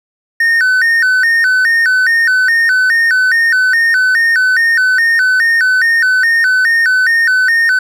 triangle tone with vibrato, 1666 Hz, G#6, 5 cents sharp, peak -6 dBFS, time 0.4-7.79 s, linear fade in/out 5 ms, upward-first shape square, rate 2.4 Hz, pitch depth 170 cents each way, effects none

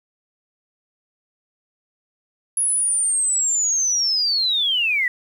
sine linear sweep, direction down, 10548 to 1900 Hz, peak -17 dBFS, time 2.57-5.08 s, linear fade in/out 2 ms, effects 8-bit

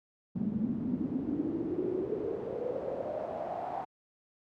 brown noise with band-pass filter sweep, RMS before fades -34 dBFS, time 0.35-3.85 s, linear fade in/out 10 ms, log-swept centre 200 to 780 Hz, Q 7.5, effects high-pass 100 Hz 12 dB/octave

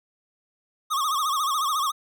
square tone with vibrato, 1169 Hz, D6, 8 cents flat, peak -23 dBFS, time 0.9-1.92 s, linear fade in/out 20 ms, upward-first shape sine, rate 14 Hz, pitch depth 140 cents each way, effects none

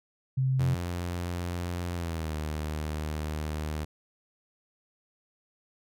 sine tone, 131.5 Hz, C3, 9 cents sharp, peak -23 dBFS, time 0.37-0.75 s, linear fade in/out 10 ms
sawtooth tone with pitch glide, 87.6 to 76.7 Hz, F2 to D#2, +6 to -24 cents, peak -27 dBFS, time 0.59-3.85 s, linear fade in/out 10 ms, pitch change -230 cents, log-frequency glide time 1.94-2.35 s
effects none

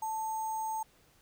sine tone with sample-and-hold, 880 Hz, A5, in tune, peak -32 dBFS, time 0.02-0.83 s, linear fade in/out 5 ms, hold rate 7350 Hz, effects pink hiss -65 dBFS RMS until 1.21 s

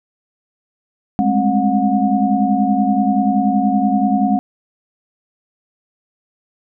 sine tone cluster, 202.1 / 212.6 / 267.8 / 725 Hz, G#3 / G#3 / C4 / F#5, -47 / +41 / +40 / -35 cents, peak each -18 dBFS, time 1.19-4.39 s, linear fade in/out 0 ms, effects none

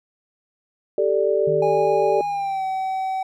sine chord, G suspended second, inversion none, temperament equal, 392 / 440 / 587.3 Hz, G4 / A4 / D5, 0 / 0 / 0 cents, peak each -21 dBFS, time 0.98-2.21 s, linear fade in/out 2 ms
sine tone with exponential decay, 155.56 Hz, D#3, in tune, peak -26 dBFS, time 1.47-3.04 s, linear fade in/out 5 ms, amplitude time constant 340 ms
triangle tone with pitch glide, 821 to 761.6 Hz, G#5 to F#5, -20 to +50 cents, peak -20 dBFS, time 1.62-3.23 s, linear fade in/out 5 ms, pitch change -130 cents, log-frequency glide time 2.25-2.64 s
effects none

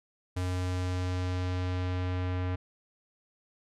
square tone with low-pass filter sweep, 91 Hz, F#2, 28 cents flat, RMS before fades -31 dBFS, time 0.36-2.56 s, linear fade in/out 10 ms, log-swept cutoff 10000 to 2400 Hz, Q 0.9, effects none

